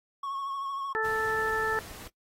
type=tone with vibrato; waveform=triangle; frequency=1100 Hz; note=C#6; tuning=14 cents flat; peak=-30 dBFS; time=0.23-0.93 s; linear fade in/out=5 ms; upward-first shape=triangle; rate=13 Hz; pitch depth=39 cents each way
type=harmonic tone; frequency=440 Hz; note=A4; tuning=in tune; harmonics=1 / 2 / 3 / 4; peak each=-30 / -34 / -32 / -30 dBFS; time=0.95-1.79 s; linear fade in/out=0 ms
type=noise; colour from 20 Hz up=pink; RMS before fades=-45 dBFS; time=1.04-2.08 s; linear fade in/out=5 ms
effects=noise-tail reverb RT60 0.1 s tail -18 dB re dry + AAC 48 kbps